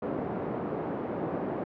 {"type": "band-pass noise", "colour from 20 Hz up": "white", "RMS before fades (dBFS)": -33, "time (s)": [0.02, 1.64], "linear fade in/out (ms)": 5, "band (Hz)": [170, 480], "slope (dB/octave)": 12, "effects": ["low-pass 2000 Hz 12 dB/octave"]}